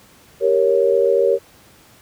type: chord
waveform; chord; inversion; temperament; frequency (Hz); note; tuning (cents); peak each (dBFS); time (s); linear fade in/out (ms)
sine; G diminished; none; equal; 392 / 466.2 / 554.4; G4 / Bb4 / Db5; 0 / 0 / 0; -18 / -16 / -17; 0.4-1.39; 50
effects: pink hiss -49 dBFS RMS until 2.01 s + high-pass 60 Hz 12 dB/octave